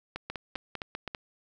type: two click trains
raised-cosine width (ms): 0.3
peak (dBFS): -19 / -19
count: 4 / 6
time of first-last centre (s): 0.3-1.077 / 0.16-1.148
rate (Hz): 3.86 / 5.06
effects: none